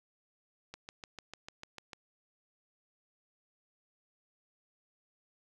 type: click train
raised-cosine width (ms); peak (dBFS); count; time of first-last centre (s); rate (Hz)
0.2; -27; 9; 0.74-1.932; 6.71
effects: none